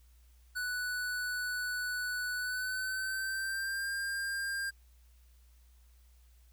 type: tone with pitch glide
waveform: square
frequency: 1483 to 1598.6 Hz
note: F#6 to G6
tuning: +4 to +33 cents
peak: -34 dBFS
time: 0.55-4.71 s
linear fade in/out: 20 ms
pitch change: +129 cents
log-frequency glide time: 2.36-3.89 s
effects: added 60 Hz sine -58 dBFS peak until 6.52 s + white hiss -71 dBFS RMS until 6.52 s